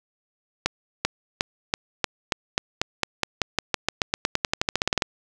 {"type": "accelerating click train", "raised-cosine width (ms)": 0.2, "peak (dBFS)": -3, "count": 28, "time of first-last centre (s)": [0.66, 5.022], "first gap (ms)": 390, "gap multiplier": 0.92, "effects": []}